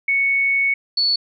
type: tone pair in turn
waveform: sine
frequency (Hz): 2217 / 4434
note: C#7 / C#8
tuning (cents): 0 / 0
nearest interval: octave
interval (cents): 1200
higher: second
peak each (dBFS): -15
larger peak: neither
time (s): 0.08-0.74 / 0.97-1.16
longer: first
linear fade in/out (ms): 5
effects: none